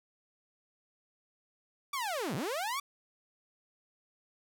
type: linear two-way sweep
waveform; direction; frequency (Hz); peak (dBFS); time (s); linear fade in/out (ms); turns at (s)
sawtooth; down then up; 1174.7 to 116 to 1174.7; -29; 1.93-2.8; 5; 2.35
effects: none